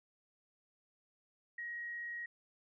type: tone with frequency modulation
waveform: sine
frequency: 1892 Hz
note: A#6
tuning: 25 cents sharp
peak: -40 dBFS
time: 1.58-2.26 s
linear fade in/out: 5 ms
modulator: 36.7 Hz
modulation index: 0.22
effects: none